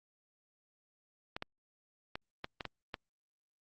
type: clicks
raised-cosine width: 0.3 ms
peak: -22 dBFS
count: 7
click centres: 1.365 / 1.424 / 2.155 / 2.444 / 2.608 / 2.653 / 2.942 s
effects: Opus 48 kbps